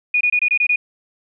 sine tone bursts, 2457 Hz, D#7, 22 cents flat, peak -13 dBFS, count 7, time 0.14-0.76 s, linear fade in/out 5 ms, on 68 ms, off 24 ms, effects none

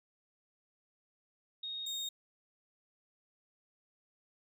sine / 35% pulse tone pair in turn, 3729 / 3708 Hz, A#7 / A#7, 0 / -10 cents, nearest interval unison, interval 10 cents, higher first, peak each -38 / -34 dBFS, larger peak second, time 1.63-1.86 / 1.86-2.09 s, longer neither, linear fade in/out 5 ms, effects resampled to 32000 Hz

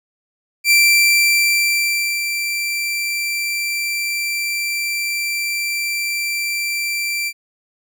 sawtooth tone with ADSR envelope, 2349 Hz, D7, in tune, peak -6 dBFS, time 0.64-7.33 s, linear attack 66 ms, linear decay 1500 ms, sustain -10 dB, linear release 57 ms, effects none

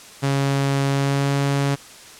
sawtooth tone with pitch glide, 138.3 to 139.99 Hz, C#3 to C#3, -4 to +17 cents, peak -14 dBFS, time 0.22-1.76 s, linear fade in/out 20 ms, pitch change +21 cents, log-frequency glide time 0.9-1.33 s, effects white hiss -42 dBFS RMS until 2.19 s + low-pass 9000 Hz 12 dB/octave

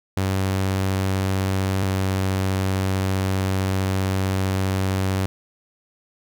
sawtooth tone pair in turn, 95.7 / 95.35 Hz, G2 / G2, -41 / -47 cents, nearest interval unison, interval 6 cents, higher first, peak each -16 dBFS, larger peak neither, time 0.17-1.83 / 1.83-5.26 s, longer second, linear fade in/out 0 ms, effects none

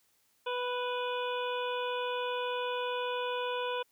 harmonic tone, 493.9 Hz, B4, in tune, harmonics 1 / 2 / 3 / 5 / 6 / 7, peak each -34 / -36 / -42 / -43 / -44 / -44 dBFS, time 0.46-3.83 s, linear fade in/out 10 ms, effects white hiss -71 dBFS RMS until 3.91 s

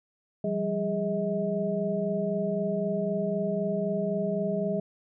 sine tone cluster, 173.1 / 197 / 411.4 / 636 Hz, F3 / G3 / G#4 / D#5, -15 / +9 / -16 / +38 cents, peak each -34 / -30 / -32 / -30 dBFS, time 0.44-4.8 s, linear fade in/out 5 ms, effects none

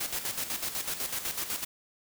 white noise with tremolo, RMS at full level -32 dBFS, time 0-1.65 s, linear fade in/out 10 ms, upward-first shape square, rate 8 Hz, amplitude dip 60%, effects none

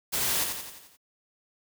white noise with echo, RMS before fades -28 dBFS, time 0.12-0.45 s, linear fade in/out 20 ms, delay 87 ms, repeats 6, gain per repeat -5 dB, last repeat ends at 0.972 s, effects none

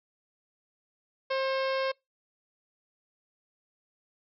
harmonic tone with a mistuned harmonic, 532 Hz, C5, 29 cents sharp, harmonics 1 / 2 / 3 / 4 / 5 / 6 / 7 / 8 / 9 / 10, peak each -28 / -34 / -38 / -40 / -42 / -44 / -45 / -46 / -47 / -48 dBFS, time 1.3-1.92 s, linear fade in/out 10 ms, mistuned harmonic 4, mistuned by +33 cents, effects noise-tail reverb RT60 0.2 s tail -26 dB re dry

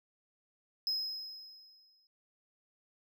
triangle tone with exponential decay, 5110 Hz, D#8, 45 cents sharp, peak -28 dBFS, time 0.87-2.07 s, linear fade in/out 1 ms, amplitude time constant 260 ms, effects none

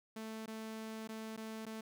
sawtooth tone with dropouts, 220.6 Hz, A3, 5 cents sharp, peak -39 dBFS, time 0.16-1.81 s, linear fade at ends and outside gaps 5 ms, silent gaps 0.461-0.477 / 1.076-1.089 / 1.365-1.374 / 1.655-1.663 s, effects none

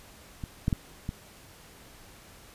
clicks, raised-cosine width 5 ms, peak -22 / -12 / -13 / -19 dBFS, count 4, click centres 0.438 / 0.681 / 0.728 / 1.091 s, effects pink hiss -52 dBFS RMS until 2.54 s + resampled to 32000 Hz

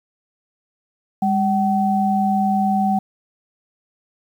sine tone pair together, 201.7 / 761.5 Hz, G3 / F#5, +50 / +50 cents, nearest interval octave + major seventh, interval 2300 cents, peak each -18 dBFS, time 1.22-2.99 s, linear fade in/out 5 ms, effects 8-bit

